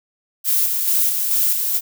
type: noise with tremolo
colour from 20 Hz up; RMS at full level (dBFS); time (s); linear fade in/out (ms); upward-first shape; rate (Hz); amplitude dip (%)
violet; -17; 0.44-1.81; 50; square; 2.3; 35
effects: none